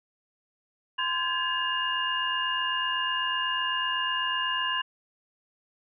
sine tone cluster, 1028 / 1610 / 1698 / 2831 Hz, C6 / G6 / G#6 / F7, -31 / +46 / +38 / +23 cents, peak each -30 / -35 / -33 / -29 dBFS, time 0.98-4.82 s, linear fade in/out 10 ms, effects none

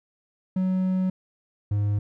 triangle tone pair in turn, 186.3 / 102.94 Hz, F#3 / G#2, +12 / -15 cents, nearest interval minor seventh, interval 1027 cents, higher first, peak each -19 dBFS, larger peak neither, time 0.56-1.1 / 1.71-1.99 s, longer first, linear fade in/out 5 ms, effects none

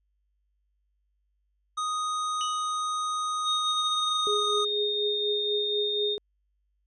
square tone, 1244.5 Hz, D#6, in tune, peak -28 dBFS, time 1.77-4.65 s, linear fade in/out 10 ms
35% pulse tone with exponential decay, 2960 Hz, F#7, in tune, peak -28 dBFS, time 2.41-2.82 s, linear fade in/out 0 ms, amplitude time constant 89 ms
sine tone with pitch glide, 3729 to 3667 Hz, A#7 to A#7, 0 to -29 cents, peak -27 dBFS, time 3.43-6.18 s, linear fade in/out 50 ms, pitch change -29 cents, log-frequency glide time 3.59-5.26 s
sine tone with tremolo, 415.4 Hz, G#4, in tune, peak -25 dBFS, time 4.27-6.18 s, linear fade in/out 0 ms, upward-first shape triangle, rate 4.1 Hz, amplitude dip 60%
effects added 50 Hz sine -70 dBFS peak until 6.86 s + resampled to 22050 Hz

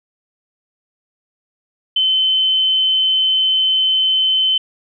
sine tone, 3063 Hz, G7, 41 cents flat, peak -12 dBFS, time 1.96-4.58 s, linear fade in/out 5 ms, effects none

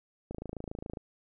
click train, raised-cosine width 2 ms, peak -25 dBFS, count 19, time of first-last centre 0.31-0.972 s, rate 27.2 Hz, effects none

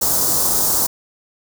white band-stop noise, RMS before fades -17 dBFS, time 0.01-0.87 s, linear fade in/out 10 ms, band 1200 to 5100 Hz, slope 24 dB/octave, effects none

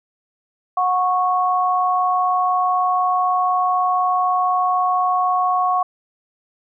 sine tone pair together, 730.1 / 1104 Hz, F#5 / C#6, -23 / -7 cents, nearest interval perfect fifth, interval 716 cents, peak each -18 dBFS, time 0.77-5.83 s, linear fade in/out 5 ms, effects none

